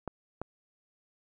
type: clicks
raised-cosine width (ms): 1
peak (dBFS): -21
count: 2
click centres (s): 0.077 / 0.416
effects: none